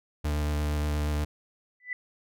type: tone with vibrato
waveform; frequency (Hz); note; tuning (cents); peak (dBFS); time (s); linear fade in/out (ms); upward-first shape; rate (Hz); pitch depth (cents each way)
40% pulse; 74.6; D2; +28; -25; 0.24-1.25; 10; square; 8.5; 12
type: tone with exponential growth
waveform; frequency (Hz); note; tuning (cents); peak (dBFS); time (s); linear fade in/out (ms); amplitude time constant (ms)
sine; 1990; B6; +13; -26; 1.8-1.93; 2; 28
effects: none